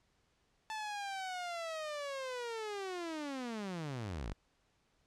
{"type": "linear sweep", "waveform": "sawtooth", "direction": "down", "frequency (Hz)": [880, 41.2], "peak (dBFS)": -35, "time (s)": [0.7, 4.33], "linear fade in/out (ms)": 0, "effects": ["pink hiss -75 dBFS RMS until 5.06 s", "low-pass 7000 Hz 12 dB/octave"]}